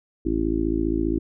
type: harmonic tone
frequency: 55 Hz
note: A1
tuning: in tune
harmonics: 1 / 2 / 3 / 4 / 5 / 6 / 7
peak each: -28 / -36 / -35 / -34 / -26 / -24 / -31 dBFS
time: 0.25-1.19 s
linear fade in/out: 10 ms
effects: none